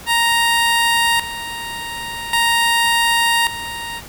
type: tone with tremolo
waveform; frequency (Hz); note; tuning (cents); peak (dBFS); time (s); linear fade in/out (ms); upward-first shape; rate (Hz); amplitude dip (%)
15% pulse; 932.3; A#5; 0; -7; 0.06-4.02; 50; square; 0.44; 75
effects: pink hiss -37 dBFS RMS until 4.08 s